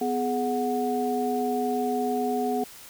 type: tone cluster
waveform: sine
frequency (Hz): 249.4 / 420.6 / 734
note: B3 / G#4 / F#5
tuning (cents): +17 / +22 / -14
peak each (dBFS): -28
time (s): 0.01-2.64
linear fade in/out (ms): 5
effects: white hiss -46 dBFS RMS until 2.89 s